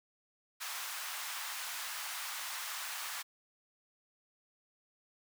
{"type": "high-pass noise", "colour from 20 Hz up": "pink", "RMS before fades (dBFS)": -41, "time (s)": [0.6, 3.23], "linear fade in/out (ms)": 20, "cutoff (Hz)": 950, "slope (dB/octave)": 24, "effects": []}